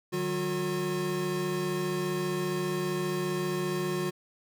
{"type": "tone cluster", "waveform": "square", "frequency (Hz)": [151.2, 186.2, 360.3], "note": ["D#3", "F#3", "F#4"], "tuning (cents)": [-49, 11, -46], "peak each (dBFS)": [-36, -36, -31], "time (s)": [0.12, 4.11], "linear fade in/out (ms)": 20, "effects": []}